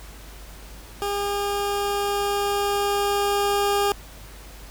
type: tone with level ramp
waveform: 20% pulse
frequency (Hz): 404.8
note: G#4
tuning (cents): -44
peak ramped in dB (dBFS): -19 to -14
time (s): 1.02-3.92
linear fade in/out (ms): 0
effects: added 50 Hz sine -41 dBFS peak until 4.7 s + pink hiss -45 dBFS RMS until 4.7 s